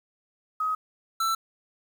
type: tone pair in turn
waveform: sine / square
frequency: 1264 / 1332.6 Hz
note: D#6 / E6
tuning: +27 / +18 cents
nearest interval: minor second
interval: 91 cents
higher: second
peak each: -24 dBFS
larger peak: neither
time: 0.6-0.75 / 1.2-1.35 s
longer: neither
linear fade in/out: 5 ms
effects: 9-bit